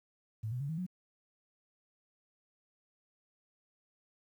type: tone with pitch steps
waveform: sine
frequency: 109.5 / 124.34 / 141.19 / 160.32 / 182.04 Hz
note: A2 / B2 / C#3 / E3 / F#3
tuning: -8 / +12 / +32 / -48 / -28 cents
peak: -34 dBFS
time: 0.43-0.865 s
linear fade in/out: 10 ms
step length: 87 ms
effects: 11-bit